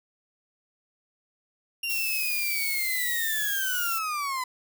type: linear sweep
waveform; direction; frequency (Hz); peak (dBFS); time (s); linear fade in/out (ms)
35% pulse; down; 2794 to 1001; -26; 1.83-4.44; 5
type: noise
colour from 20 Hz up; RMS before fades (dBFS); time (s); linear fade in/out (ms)
violet; -31; 1.89-3.99; 10
effects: none